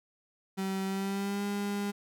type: tone with pitch glide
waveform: 35% pulse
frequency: 192 to 202.5 Hz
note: G3 to G#3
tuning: -36 to -43 cents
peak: -29 dBFS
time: 0.57-1.92 s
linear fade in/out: 20 ms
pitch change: +93 cents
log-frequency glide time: 0.86-1.44 s
effects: none